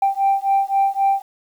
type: beating tone pair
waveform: sine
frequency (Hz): 784 / 787.8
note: G5 / G5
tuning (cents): 0 / +8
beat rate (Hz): 3.8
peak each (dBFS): -17 / -17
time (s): 0.02-1.22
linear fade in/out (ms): 5
effects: tanh soft clip ceiling -10 dBFS + 8-bit